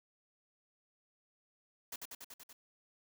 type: noise with echo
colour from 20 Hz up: white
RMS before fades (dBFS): -43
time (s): 1.92-1.96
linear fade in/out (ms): 5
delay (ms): 95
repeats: 6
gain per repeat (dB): -2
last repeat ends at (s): 2.53
effects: none